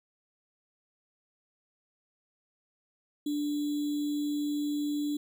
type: tone with sample-and-hold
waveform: sine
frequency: 293.7 Hz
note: D4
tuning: in tune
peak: -28 dBFS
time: 3.26-5.17 s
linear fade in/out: 5 ms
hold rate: 3675 Hz
effects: none